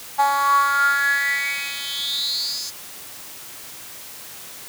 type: tone with high-pass filter sweep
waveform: 10% pulse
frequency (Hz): 280.5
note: C#4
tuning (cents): +21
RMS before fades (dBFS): -21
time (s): 0.18-2.71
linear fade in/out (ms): 20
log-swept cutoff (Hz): 850 to 5600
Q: 9.7
effects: white hiss -38 dBFS RMS until 4.68 s + high-pass 60 Hz 12 dB/octave